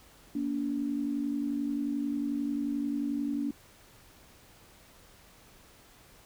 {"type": "tone pair together", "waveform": "sine", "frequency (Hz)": [235.1, 286.4], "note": ["A#3", "D4"], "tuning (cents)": [15, -43], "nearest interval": "minor third", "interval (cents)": 342, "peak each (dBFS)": [-34, -30], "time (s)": [0.35, 3.51], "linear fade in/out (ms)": 5, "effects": ["pink hiss -57 dBFS RMS until 6.25 s"]}